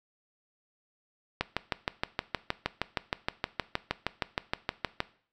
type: click train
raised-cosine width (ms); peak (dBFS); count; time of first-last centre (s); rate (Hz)
0.3; -11; 24; 1.41-5.004; 6.4
effects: noise-tail reverb RT60 0.5 s tail -18 dB re dry